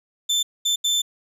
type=tone bursts at uneven times; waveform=30% pulse; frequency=3539 Hz; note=A7; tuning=9 cents sharp; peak=-16 dBFS; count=3; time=0.29-0.43 / 0.65-0.76 / 0.84-1.02 s; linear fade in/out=10 ms; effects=resampled to 32000 Hz